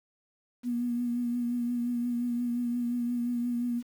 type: tone with vibrato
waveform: sine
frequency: 240.8 Hz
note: B3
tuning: 44 cents flat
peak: -27 dBFS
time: 0.63-3.83 s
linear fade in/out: 50 ms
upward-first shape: triangle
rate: 5.7 Hz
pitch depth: 33 cents each way
effects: 9-bit